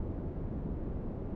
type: low-pass noise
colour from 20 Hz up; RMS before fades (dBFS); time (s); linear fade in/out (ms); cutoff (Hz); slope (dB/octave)
pink; -37; 0-1.35; 2; 380; 12
effects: none